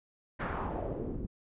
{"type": "noise with low-pass filter sweep", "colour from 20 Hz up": "pink", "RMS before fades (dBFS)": -36, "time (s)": [0.39, 1.27], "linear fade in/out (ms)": 20, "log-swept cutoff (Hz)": [1700, 240], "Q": 2, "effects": ["resampled to 8000 Hz"]}